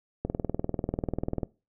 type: click train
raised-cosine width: 2 ms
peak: -15 dBFS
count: 25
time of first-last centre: 0.25-1.432 s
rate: 20.3 Hz
effects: noise-tail reverb RT60 0.3 s tail -22 dB re dry